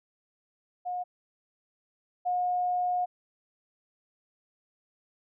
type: tone pair in turn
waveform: sine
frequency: 720 / 720 Hz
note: F#5 / F#5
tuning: -47 / -47 cents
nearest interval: unison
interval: 0 cents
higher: neither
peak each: -30 / -25 dBFS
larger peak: second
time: 0.85-1.04 / 2.25-3.06 s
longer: second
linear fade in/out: 20 ms
effects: none